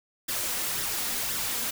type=noise with flanger; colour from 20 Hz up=white; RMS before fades=-30 dBFS; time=0.28-1.71 s; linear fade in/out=10 ms; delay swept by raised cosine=0.56 to 4.26 ms; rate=1.9 Hz; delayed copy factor=+0.5; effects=none